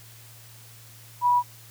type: tone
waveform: sine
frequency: 976 Hz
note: B5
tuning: 21 cents flat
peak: -17 dBFS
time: 1.21-1.43 s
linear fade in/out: 50 ms
effects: added 114 Hz sine -49 dBFS peak until 1.7 s + white hiss -50 dBFS RMS until 1.7 s